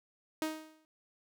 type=tone with exponential decay; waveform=sawtooth; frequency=313.4 Hz; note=D#4; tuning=13 cents sharp; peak=-26 dBFS; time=0.42-0.85 s; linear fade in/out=1 ms; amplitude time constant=92 ms; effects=none